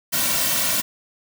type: noise with comb filter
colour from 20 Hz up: white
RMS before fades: -21 dBFS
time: 0.12-0.82 s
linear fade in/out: 20 ms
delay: 2.4 ms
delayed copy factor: -0.75
effects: none